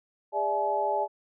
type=tone cluster; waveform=sine; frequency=406.8 / 587 / 660 / 854 Hz; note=G#4 / D5 / E5 / G#5; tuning=-36 / -1 / +2 / +48 cents; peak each=-33 / -30 / -33 / -27 dBFS; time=0.32-1.08 s; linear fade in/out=50 ms; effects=none